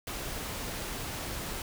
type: noise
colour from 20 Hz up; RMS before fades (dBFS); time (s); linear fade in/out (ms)
pink; -37; 0.07-1.62; 2
effects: none